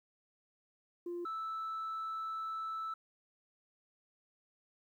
sine tone pair in turn, 348.4 / 1315.4 Hz, F4 / E6, -4 / -4 cents, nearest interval octave + major seventh, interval 2300 cents, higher second, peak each -36 / -35 dBFS, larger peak second, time 1.06-1.25 / 1.25-2.94 s, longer second, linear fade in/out 5 ms, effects tanh soft clip ceiling -35 dBFS + 12-bit

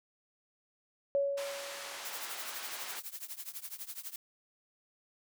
sine tone with exponential decay, 560 Hz, C#5, 18 cents sharp, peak -25 dBFS, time 1.15-2.21 s, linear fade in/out 0 ms, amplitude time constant 230 ms
pink band-pass noise, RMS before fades -44 dBFS, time 1.37-3 s, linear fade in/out 10 ms, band 860 to 9700 Hz, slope 12 dB/octave
blue noise with tremolo, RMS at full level -40 dBFS, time 2.05-4.16 s, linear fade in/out 2 ms, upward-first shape triangle, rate 12 Hz, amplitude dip 95%
effects none

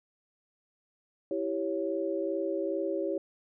sine chord, C# diminished, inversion first, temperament equal, 329.6 / 392 / 554.4 Hz, E4 / G4 / C#5, 0 / 0 / 0 cents, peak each -33 dBFS, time 1.31-3.18 s, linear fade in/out 2 ms, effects none

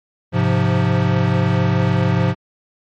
square chord, F minor, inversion first, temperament equal, 103.83 / 130.81 / 174.61 Hz, Ab2 / C3 / F3, 0 / 0 / 0 cents, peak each -19 dBFS, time 0.32-2.35 s, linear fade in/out 50 ms, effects low-pass 3000 Hz 12 dB/octave + MP3 48 kbps

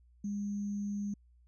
sine tone with sample-and-hold, 203.5 Hz, G#3, 35 cents flat, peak -33 dBFS, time 0.24-1.14 s, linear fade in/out 5 ms, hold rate 6300 Hz, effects added 60 Hz sine -60 dBFS peak until 1.47 s + resampled to 22050 Hz

